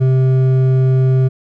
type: tone with hard clipping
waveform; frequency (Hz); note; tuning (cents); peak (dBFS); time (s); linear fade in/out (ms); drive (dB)
triangle; 130.5; C3; -4; -11; 0-1.29; 20; 11
effects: none